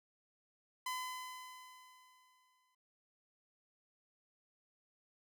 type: tone with exponential decay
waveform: sawtooth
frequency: 1015 Hz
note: B5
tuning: 47 cents sharp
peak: -33 dBFS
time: 0.86-2.75 s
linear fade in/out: 5 ms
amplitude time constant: 410 ms
effects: none